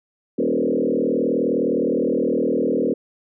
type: tone with frequency modulation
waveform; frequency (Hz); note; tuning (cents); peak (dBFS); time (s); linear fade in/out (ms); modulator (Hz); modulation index
sine; 369.2; F#4; -4; -17; 0.38-2.94; 10; 39.5; 3.8
effects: none